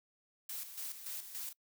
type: noise with tremolo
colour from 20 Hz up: blue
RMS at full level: -42 dBFS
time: 0.49-1.53 s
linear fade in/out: 5 ms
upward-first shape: square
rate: 3.5 Hz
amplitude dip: 60%
effects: noise-tail reverb RT60 0.1 s tail -24 dB re dry